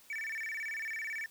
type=tone with vibrato; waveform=sine; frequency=2020 Hz; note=B6; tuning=39 cents sharp; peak=-33 dBFS; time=0.1-1.26 s; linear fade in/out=2 ms; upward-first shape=square; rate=18 Hz; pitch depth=210 cents each way; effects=tanh soft clip ceiling -35 dBFS + white hiss -60 dBFS RMS until 1.3 s